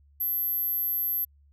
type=tone; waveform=sine; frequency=12240 Hz; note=G9; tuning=42 cents flat; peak=-25 dBFS; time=0.2-1.25 s; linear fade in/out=10 ms; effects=added 71 Hz sine -56 dBFS peak until 1.52 s